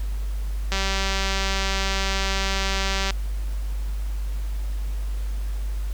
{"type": "click train", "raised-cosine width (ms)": 0.2, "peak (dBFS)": -8, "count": 464, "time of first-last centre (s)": [0.72, 3.107], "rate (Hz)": 194, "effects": ["added 50 Hz sine -24 dBFS peak until 5.93 s", "pink hiss -46 dBFS RMS until 5.93 s"]}